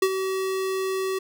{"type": "tone with ADSR envelope", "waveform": "square", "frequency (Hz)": 380.7, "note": "F#4", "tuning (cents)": 49, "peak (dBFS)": -16, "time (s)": [0.02, 1.19], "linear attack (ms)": 5, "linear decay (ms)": 58, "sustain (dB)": -9, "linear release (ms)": 9, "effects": []}